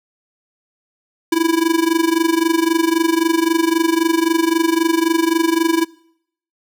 square tone with amplitude modulation, 329.6 Hz, E4, in tune, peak -11 dBFS, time 1.32-5.85 s, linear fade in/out 5 ms, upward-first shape sine, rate 23.8 Hz, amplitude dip 85%, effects noise-tail reverb RT60 0.7 s tail -24 dB re dry

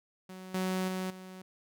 sawtooth tone with level steps, 186.3 Hz, F#3, 12 cents sharp, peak -40 / -26 / -29 / -41 dBFS, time 0.29-1.42 s, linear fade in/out 5 ms, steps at 0.54 / 0.88 / 1.1 s, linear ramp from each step 5 ms, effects none

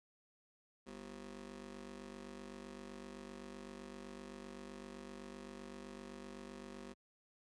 20% pulse ring-modulated tone, 146 Hz, D3, 10 cents flat, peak -40 dBFS, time 0.86-6.94 s, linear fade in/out 20 ms, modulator 96.9 Hz, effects high-pass 80 Hz 12 dB/octave + resampled to 22050 Hz

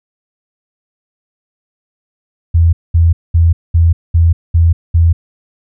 sine tone bursts, 83.6 Hz, E2, 25 cents sharp, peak -5 dBFS, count 7, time 2.54-5.13 s, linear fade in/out 10 ms, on 190 ms, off 210 ms, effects none

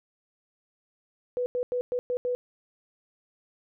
sine tone bursts at uneven times, 493.9 Hz, B4, in tune, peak -25 dBFS, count 6, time 1.37-1.46 / 1.55-1.63 / 1.72-1.81 / 1.92-1.99 / 2.1-2.17 / 2.25-2.35 s, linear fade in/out 0 ms, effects none

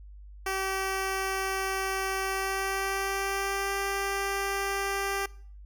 10% pulse tone with pitch glide, 384.6 to 394.5 Hz, G4 to G4, -33 to +11 cents, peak -20 dBFS, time 0.46-5.26 s, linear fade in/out 5 ms, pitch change +44 cents, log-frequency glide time 2.21-3.73 s, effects noise-tail reverb RT60 0.5 s tail -21 dB re dry + added 50 Hz sine -44 dBFS peak until 5.65 s

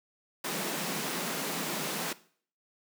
pink high-pass noise, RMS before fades -34 dBFS, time 0.44-2.13 s, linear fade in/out 5 ms, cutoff 150 Hz, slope 96 dB/octave, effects noise-tail reverb RT60 0.5 s tail -18 dB re dry

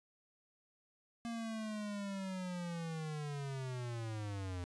square linear sweep, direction down, 234.6 to 87.31 Hz, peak -40 dBFS, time 1.25-4.64 s, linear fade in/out 0 ms, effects resampled to 22050 Hz + 12-bit

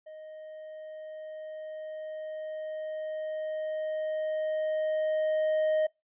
triangle tone with level ramp, 622.3 Hz, D#5, in tune, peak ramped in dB -41 to -21 dBFS, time 0.06-5.87 s, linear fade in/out 10 ms, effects noise-tail reverb RT60 0.2 s tail -24 dB re dry + resampled to 8000 Hz

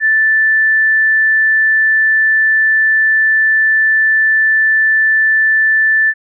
sine tone, 1760 Hz, A6, in tune, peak -8 dBFS, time 0-6.14 s, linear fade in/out 50 ms, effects none

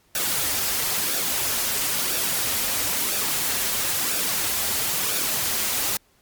white noise with flanger, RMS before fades -24 dBFS, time 0.15-5.97 s, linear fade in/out 2 ms, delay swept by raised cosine 0.96 to 6.76 ms, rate 1 Hz, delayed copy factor -0.5, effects pink hiss -61 dBFS RMS until 6.21 s + MP3 96 kbps

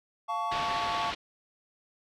triangle chord, F augmented, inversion none, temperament equal with one note detuned, 698.5 / 880 / 1123.6 Hz, F5 / A5 / C#6, 0 / 0 / +23 cents, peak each -33 / -32 / -30 dBFS, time 0.28-1.12 s, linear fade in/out 20 ms
white low-pass noise, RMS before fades -36 dBFS, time 0.51-1.15 s, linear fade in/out 10 ms, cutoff 3900 Hz, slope 24 dB/octave
effects none

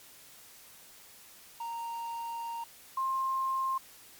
triangle / sine tone pair in turn, 928 / 1059.3 Hz, A#5 / C6, -8 / +21 cents, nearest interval major second, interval 229 cents, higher second, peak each -33 / -28 dBFS, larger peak second, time 1.6-2.64 / 2.97-3.78 s, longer first, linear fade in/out 5 ms, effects white hiss -54 dBFS RMS until 4.19 s + MP3 96 kbps

